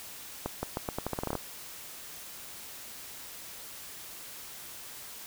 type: accelerating click train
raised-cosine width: 1 ms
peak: -17 dBFS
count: 13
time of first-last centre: 0.46-1.353 s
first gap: 170 ms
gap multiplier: 0.83
effects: white hiss -45 dBFS RMS until 5.26 s